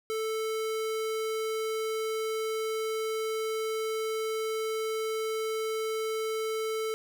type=tone; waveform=square; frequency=440 Hz; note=A4; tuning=in tune; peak=-30 dBFS; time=0.1-6.94 s; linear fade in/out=0 ms; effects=none